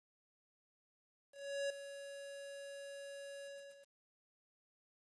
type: tone with ADSR envelope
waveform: square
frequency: 560 Hz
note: C#5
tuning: 18 cents sharp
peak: -36 dBFS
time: 1.32-3.9 s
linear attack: 380 ms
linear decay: 4 ms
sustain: -12 dB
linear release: 430 ms
effects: resampled to 22050 Hz + 11-bit